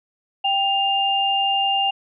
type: tone pair together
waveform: sine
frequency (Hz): 786 / 2805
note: G5 / F7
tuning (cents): +4 / +7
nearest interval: octave + minor seventh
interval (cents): 2203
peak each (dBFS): -20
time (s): 0.44-1.91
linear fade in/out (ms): 10
effects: none